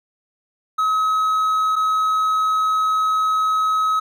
triangle tone pair in turn, 1278 / 1278 Hz, D#6 / D#6, +46 / +46 cents, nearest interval unison, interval 0 cents, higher neither, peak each -14 dBFS, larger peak neither, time 0.78-1.76 / 1.76-4 s, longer second, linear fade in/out 10 ms, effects none

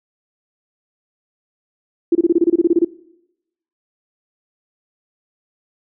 sine tone bursts, 339.9 Hz, F4, 47 cents flat, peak -9 dBFS, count 13, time 2.12-2.848 s, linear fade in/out 5 ms, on 32 ms, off 26 ms, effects noise-tail reverb RT60 0.9 s tail -22 dB re dry

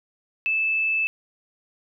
sine tone, 2626 Hz, E7, 7 cents flat, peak -20 dBFS, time 0.46-1.07 s, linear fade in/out 0 ms, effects none

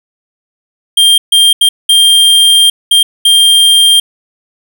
square tone bursts at uneven times, 3193 Hz, G7, 31 cents sharp, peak -4 dBFS, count 6, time 0.97-1.18 / 1.32-1.53 / 1.61-1.69 / 1.89-2.7 / 2.91-3.03 / 3.25-4 s, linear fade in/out 5 ms, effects none

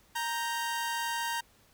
sawtooth tone pair together, 932.3 / 1568 Hz, A#5 / G6, 0 / 0 cents, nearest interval major sixth, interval 900 cents, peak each -28 / -34 dBFS, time 0.15-1.41 s, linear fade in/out 10 ms, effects pink hiss -63 dBFS RMS until 1.73 s

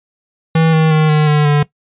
square tone with pitch steps, 161.8 / 158.65 / 155.57 / 152.54 / 149.58 / 146.67 Hz, E3 / D#3 / D#3 / D#3 / D3 / D3, -32 / +34 / 0 / -34 / +32 / -2 cents, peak -9 dBFS, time 0.55-1.63 s, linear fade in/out 5 ms, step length 180 ms, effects noise-tail reverb RT60 0.1 s tail -18 dB re dry + resampled to 8000 Hz

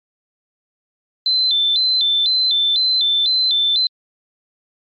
sine tone with vibrato, 3793 Hz, A#7, 29 cents sharp, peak -13 dBFS, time 1.26-3.87 s, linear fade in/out 2 ms, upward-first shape square, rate 2 Hz, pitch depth 120 cents each way, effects MP3 32 kbps

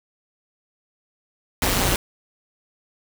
pink noise with amplitude modulation, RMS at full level -17 dBFS, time 1.62-1.96 s, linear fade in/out 2 ms, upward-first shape sine, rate 190 Hz, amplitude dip 75%, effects none

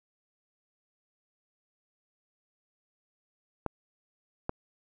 clicks, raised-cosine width 1 ms, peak -16 dBFS, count 2, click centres 3.663 / 4.494 s, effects none

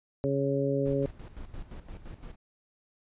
harmonic tone, 138.59 Hz, C#3, in tune, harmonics 1 / 2 / 3 / 4, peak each -31 / -31 / -30 / -31 dBFS, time 0.24-1.06 s, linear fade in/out 0 ms
brown noise with tremolo, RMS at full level -41 dBFS, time 0.85-2.36 s, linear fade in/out 10 ms, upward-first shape square, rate 5.8 Hz, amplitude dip 65%
effects resampled to 8000 Hz

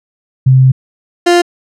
sine / 30% pulse tone pair in turn, 130.81 / 349.2 Hz, C3 / F4, 0 / 0 cents, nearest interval octave + perfect fourth, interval 1700 cents, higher second, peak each -3 dBFS, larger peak neither, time 0.46-0.72 / 1.26-1.42 s, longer first, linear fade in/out 10 ms, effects low-pass 8000 Hz 12 dB/octave

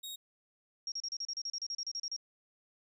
sawtooth tone, 3761 Hz, A#7, 15 cents sharp, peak -38 dBFS, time 0.03-0.16 s, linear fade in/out 10 ms
sine tone bursts, 5588 Hz, F8, in tune, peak -35 dBFS, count 16, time 0.87-2.164 s, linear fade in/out 2 ms, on 49 ms, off 34 ms
effects none

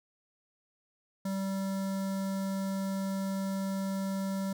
square tone with notch filter, 193.7 Hz, G3, 20 cents flat, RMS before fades -33 dBFS, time 1.25-4.53 s, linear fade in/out 5 ms, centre 2600 Hz, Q 1.1, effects none

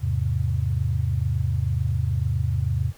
sine chord, E augmented, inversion none, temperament equal with one note detuned, 81.79 / 103.83 / 130.81 Hz, E2 / G#2 / B#2, -13 / 0 / 0 cents, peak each -25 dBFS, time 0-2.93 s, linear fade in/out 50 ms, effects pink hiss -52 dBFS RMS until 2.97 s

